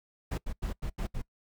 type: noise bursts at uneven times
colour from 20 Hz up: brown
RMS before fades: -33 dBFS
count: 6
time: 0.31-0.38 / 0.46-0.53 / 0.62-0.73 / 0.82-0.9 / 0.98-1.07 / 1.14-1.22 s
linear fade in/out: 10 ms
effects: noise-tail reverb RT60 0.1 s tail -22 dB re dry